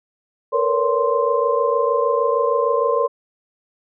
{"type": "tone cluster", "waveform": "sine", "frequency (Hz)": [456.7, 483.2, 561, 1046], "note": ["A#4", "B4", "C#5", "C6"], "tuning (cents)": [-36, -38, 21, -1], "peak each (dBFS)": -21, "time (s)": [0.52, 3.08], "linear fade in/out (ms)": 20, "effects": []}